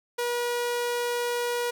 sawtooth tone, 481.7 Hz, B4, 43 cents flat, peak -22 dBFS, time 0.18-1.71 s, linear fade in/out 10 ms, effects none

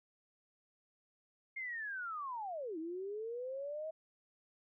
sine linear two-way sweep, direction down then up, 2143 to 311.3 to 642 Hz, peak -39 dBFS, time 1.56-3.91 s, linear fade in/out 10 ms, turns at 2.78 s, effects none

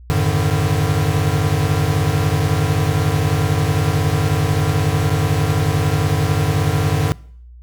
square tone cluster, 90.4 / 106.5 / 143 / 154.1 Hz, F#2 / G#2 / D3 / D#3, -40 / +44 / -46 / -16 cents, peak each -21 dBFS, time 0.1-7.12 s, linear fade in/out 0 ms, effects noise-tail reverb RT60 0.6 s tail -22 dB re dry + added 60 Hz sine -37 dBFS peak until 7.62 s

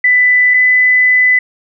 sine tone pair in turn, 1992 / 2003 Hz, B6 / B6, +14 / +24 cents, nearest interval unison, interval 10 cents, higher second, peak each -6 dBFS, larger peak neither, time 0.04-0.54 / 0.54-1.39 s, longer second, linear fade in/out 5 ms, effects none

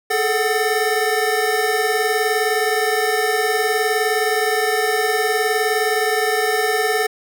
square tone cluster, 422.8 / 442.2 / 745 / 1789 Hz, G#4 / A4 / F#5 / A6, +31 / +9 / +12 / +28 cents, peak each -23 dBFS, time 0.1-7.07 s, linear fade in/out 10 ms, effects none

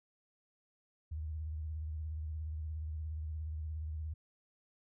sine tone with vibrato, 77.78 Hz, D#2, in tune, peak -37 dBFS, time 1.11-4.14 s, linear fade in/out 10 ms, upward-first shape triangle, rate 17 Hz, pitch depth 97 cents each way, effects none

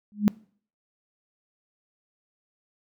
sine tone with exponential growth, 207.7 Hz, G#3, in tune, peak -12 dBFS, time 0.12-0.28 s, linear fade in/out 0 ms, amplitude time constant 33 ms, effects noise-tail reverb RT60 0.5 s tail -23 dB re dry

